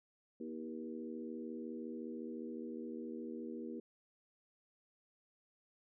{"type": "harmonic tone with a mistuned harmonic", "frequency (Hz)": 79.7, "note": "D#2", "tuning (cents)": 42, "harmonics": [3, 4, 5, 6], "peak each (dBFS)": [-45, -47, -49, -51], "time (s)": [0.4, 3.8], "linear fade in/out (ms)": 5, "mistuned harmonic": 5, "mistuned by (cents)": -24, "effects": []}